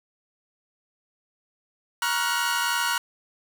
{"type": "chord", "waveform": "sawtooth", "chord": "Gb major seventh", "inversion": "first", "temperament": "equal with one note detuned", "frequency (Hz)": [948.6, 1108.7, 1396.9, 1480], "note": ["Bb5", "Db6", "F6", "Gb6"], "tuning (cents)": [30, 0, 0, 0], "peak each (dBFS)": [-24, -29, -25, -24], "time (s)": [2.02, 2.98], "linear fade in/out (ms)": 2, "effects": []}